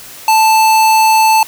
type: tone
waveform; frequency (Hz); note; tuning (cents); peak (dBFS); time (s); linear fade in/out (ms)
square; 880; A5; 0; -7; 0.28-1.43; 2
effects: white hiss -33 dBFS RMS until 1.47 s